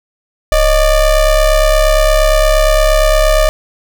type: ring-modulated tone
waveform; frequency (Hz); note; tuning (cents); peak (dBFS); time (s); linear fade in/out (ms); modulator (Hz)
square; 293.7; D4; 0; -5; 0.52-3.49; 0; 328
effects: none